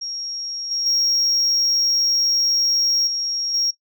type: tone with level steps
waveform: sine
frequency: 5588 Hz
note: F8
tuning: in tune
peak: -26 / -20 / -14 / -21 / -16 dBFS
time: 0.01-3.71 s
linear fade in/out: 10 ms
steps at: 0.71 / 0.86 / 3.07 / 3.54 s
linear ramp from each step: 2 ms
effects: noise-tail reverb RT60 0.1 s tail -17 dB re dry + tanh soft clip ceiling -14 dBFS